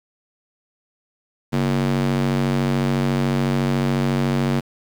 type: tone with high-pass filter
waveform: square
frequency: 46.97 Hz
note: F#1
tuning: 27 cents sharp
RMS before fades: -20 dBFS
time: 1.52-4.61 s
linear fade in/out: 20 ms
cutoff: 180 Hz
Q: 2.4
effects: low-pass 5000 Hz 12 dB/octave + 7-bit